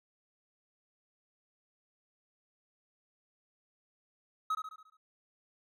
triangle tone with echo, 1275 Hz, D#6, 42 cents sharp, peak -27 dBFS, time 4.5-4.55 s, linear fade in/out 5 ms, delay 70 ms, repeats 6, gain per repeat -6 dB, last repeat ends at 4.97 s, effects none

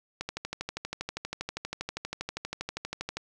click train, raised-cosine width 0.2 ms, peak -16 dBFS, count 38, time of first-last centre 0.21-3.17 s, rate 12.5 Hz, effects none

